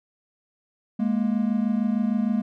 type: tone pair together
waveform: triangle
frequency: 208.9 / 235.4 Hz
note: G#3 / A#3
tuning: +10 / +17 cents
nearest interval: major second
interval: 207 cents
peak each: -21 / -22 dBFS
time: 0.99-2.42 s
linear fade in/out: 10 ms
effects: none